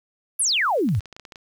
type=exponential sweep; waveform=sine; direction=down; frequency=11740 to 83 Hz; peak=-18 dBFS; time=0.39-1 s; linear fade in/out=10 ms
type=clicks; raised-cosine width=0.2 ms; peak=-23 dBFS; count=10; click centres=0.889 / 0.95 / 1.007 / 1.057 / 1.127 / 1.165 / 1.197 / 1.252 / 1.322 / 1.358 s
effects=8-bit